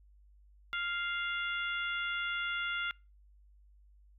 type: harmonic tone with a mistuned harmonic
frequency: 698.5 Hz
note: F5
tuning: in tune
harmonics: 2 / 3 / 4 / 5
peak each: -35 / -39 / -41 / -43 dBFS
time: 0.73-2.91 s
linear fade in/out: 0 ms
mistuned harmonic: 5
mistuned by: -33 cents
effects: noise-tail reverb RT60 0.3 s tail -26 dB re dry + added 50 Hz sine -58 dBFS peak until 4.18 s